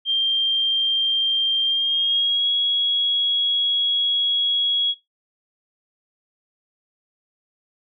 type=tone with pitch glide; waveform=sine; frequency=3178 to 3326 Hz; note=G7 to G#7; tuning=+23 to +2 cents; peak=-17 dBFS; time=0.05-4.95 s; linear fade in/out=50 ms; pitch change=+79 cents; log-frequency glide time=1.64-2.49 s; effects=noise-tail reverb RT60 0.2 s tail -20 dB re dry